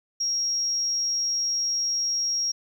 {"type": "tone", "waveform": "sine", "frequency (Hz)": 5600, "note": "F8", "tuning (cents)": 4, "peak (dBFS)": -22, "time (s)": [0.2, 2.52], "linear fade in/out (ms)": 10, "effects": ["tanh soft clip ceiling -18 dBFS", "10-bit"]}